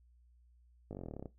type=slowing click train; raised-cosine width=2 ms; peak=-30 dBFS; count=15; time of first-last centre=0.91-1.258 s; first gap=19 ms; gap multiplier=1.04; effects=noise-tail reverb RT60 0.2 s tail -17 dB re dry + added 60 Hz sine -62 dBFS peak until 1.38 s